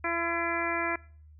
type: harmonic tone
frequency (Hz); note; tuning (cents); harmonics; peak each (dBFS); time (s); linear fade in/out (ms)
337.9; E4; +43; 1 / 2 / 3 / 4 / 5 / 6 / 7; -35 / -35 / -35 / -35 / -35 / -35 / -35; 0.04-0.96; 5
effects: noise-tail reverb RT60 0.5 s tail -23 dB re dry + added 76 Hz sine -50 dBFS peak until 1.39 s